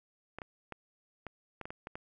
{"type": "clicks", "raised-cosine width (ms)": 0.5, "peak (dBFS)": -26, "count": 9, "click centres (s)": [0.386, 0.418, 0.723, 1.267, 1.613, 1.655, 1.705, 1.871, 1.955], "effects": []}